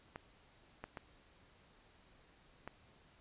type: clicks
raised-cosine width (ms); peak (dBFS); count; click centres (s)
0.5; -29; 4; 0.159 / 0.84 / 0.972 / 2.676
effects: pink hiss -66 dBFS RMS until 3.2 s + resampled to 8000 Hz